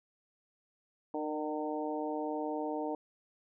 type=harmonic tone with a mistuned harmonic; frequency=152 Hz; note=D#3; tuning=40 cents flat; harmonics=2 / 3 / 4 / 5 / 6; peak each=-37 / -39 / -40 / -41 / -42 dBFS; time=1.14-2.95 s; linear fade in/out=2 ms; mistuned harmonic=3; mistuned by=+26 cents; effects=none